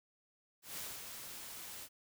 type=noise with ADSR envelope; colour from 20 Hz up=white; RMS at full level=-43 dBFS; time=0.62-1.89 s; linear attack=150 ms; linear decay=230 ms; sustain=-5 dB; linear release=55 ms; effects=none